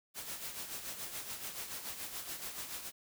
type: noise with tremolo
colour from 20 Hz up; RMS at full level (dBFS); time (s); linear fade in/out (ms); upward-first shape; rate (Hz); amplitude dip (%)
white; -41; 0.14-2.92; 50; sine; 7; 55
effects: none

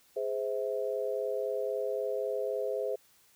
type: chord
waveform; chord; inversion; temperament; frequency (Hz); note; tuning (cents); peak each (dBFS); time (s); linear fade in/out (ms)
sine; Ab augmented; none; just; 415.3 / 519.1 / 648.9; Ab4 / C5 / E5; 0 / -14 / -27; -34 / -33 / -37; 0.16-2.96; 10
effects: white hiss -64 dBFS RMS until 3.35 s

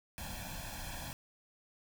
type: noise with comb filter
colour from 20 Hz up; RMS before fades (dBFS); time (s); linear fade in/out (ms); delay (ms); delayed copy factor
pink; -43; 0.18-1.13; 0; 1.2; +0.9
effects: none

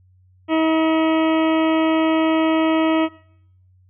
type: harmonic tone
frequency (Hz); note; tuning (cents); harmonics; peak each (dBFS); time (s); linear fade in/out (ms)
319.8; D#4; +48; 1 / 2 / 3 / 4 / 6 / 7 / 8 / 9 / 10; -16 / -22 / -26 / -28 / -32 / -33 / -34 / -35 / -36; 0.48-3.09; 50
effects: noise-tail reverb RT60 0.7 s tail -20 dB re dry + added 92 Hz sine -51 dBFS peak until 3.89 s

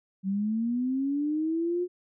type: linear sweep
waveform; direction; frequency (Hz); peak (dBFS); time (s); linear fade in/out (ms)
sine; up; 188.1 to 361.7; -25; 0.23-1.88; 50
effects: none

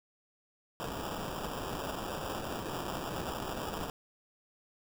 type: noise with sample-and-hold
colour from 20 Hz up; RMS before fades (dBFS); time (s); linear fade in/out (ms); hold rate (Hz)
white; -38; 0.8-3.9; 0; 2100
effects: none

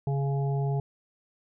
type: harmonic tone with a mistuned harmonic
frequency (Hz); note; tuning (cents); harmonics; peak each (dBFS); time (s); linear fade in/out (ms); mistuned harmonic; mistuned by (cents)
138.59; C#3; 0; 1 / 3 / 5 / 6; -25 / -35 / -39 / -41; 0.07-0.8; 2; 6; +16
effects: none

